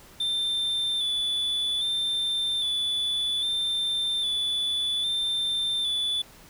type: tone with vibrato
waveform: triangle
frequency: 3520 Hz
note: A7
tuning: in tune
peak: -23 dBFS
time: 0.2-6.22 s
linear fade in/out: 5 ms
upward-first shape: square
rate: 0.62 Hz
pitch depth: 27 cents each way
effects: pink hiss -51 dBFS RMS until 6.49 s